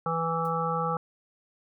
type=harmonic tone; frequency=164.81 Hz; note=E3; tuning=in tune; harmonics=1 / 3 / 5 / 7 / 8; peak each=-32 / -32 / -32 / -32 / -32 dBFS; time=0.06-0.97 s; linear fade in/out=2 ms
type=noise with exponential decay; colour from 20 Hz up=blue; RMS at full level=-50 dBFS; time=0.45-0.55 s; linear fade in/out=1 ms; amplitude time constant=21 ms
effects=none